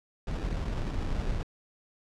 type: noise with sample-and-hold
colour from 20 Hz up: brown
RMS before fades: -31 dBFS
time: 0.27-1.43 s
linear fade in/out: 2 ms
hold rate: 2100 Hz
effects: low-pass 6000 Hz 12 dB/octave